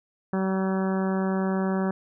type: harmonic tone with a mistuned harmonic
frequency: 190.5 Hz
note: G3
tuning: 49 cents flat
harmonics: 1 / 2 / 3 / 4 / 5 / 6 / 7 / 8 / 9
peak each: -24 / -30 / -34 / -36 / -38 / -40 / -41 / -42 / -43 dBFS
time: 0.33-1.91 s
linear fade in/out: 2 ms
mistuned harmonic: 9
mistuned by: -15 cents
effects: none